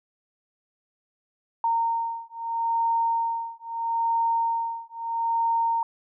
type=beating tone pair; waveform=sine; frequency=920 / 920.77 Hz; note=A#5 / A#5; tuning=-23 / -22 cents; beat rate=0.77 Hz; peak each=-26 / -26 dBFS; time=1.64-5.83 s; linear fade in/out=2 ms; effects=none